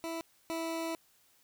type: tone pair in turn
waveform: 20% pulse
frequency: 329.6 / 328.2 Hz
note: E4 / E4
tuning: 0 / -8 cents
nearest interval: unison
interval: 8 cents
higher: first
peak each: -31 / -29 dBFS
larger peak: second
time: 0.04-0.21 / 0.5-0.95 s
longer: second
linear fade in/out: 0 ms
effects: white hiss -67 dBFS RMS until 1.43 s